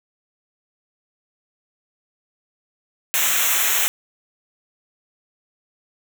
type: noise with comb filter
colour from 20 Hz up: white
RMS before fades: -19 dBFS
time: 3.14-3.88 s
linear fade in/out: 0 ms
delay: 0.21 ms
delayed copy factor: -0.95
effects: none